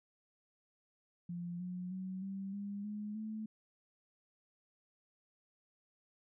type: tone with pitch steps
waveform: sine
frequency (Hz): 174 / 180.55 / 187.35 / 194.41 / 201.7 / 209.3 / 217.2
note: F3 / F#3 / F#3 / G3 / G3 / G#3 / A3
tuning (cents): -6 / -42 / +22 / -14 / +50 / +14 / -22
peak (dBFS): -39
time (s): 1.29-3.46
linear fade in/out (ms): 5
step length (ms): 310
effects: none